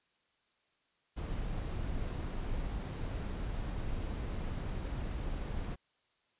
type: noise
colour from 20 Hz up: brown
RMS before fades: -37 dBFS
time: 1.16-5.76 s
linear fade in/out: 20 ms
effects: white hiss -75 dBFS RMS until 6.39 s + resampled to 8000 Hz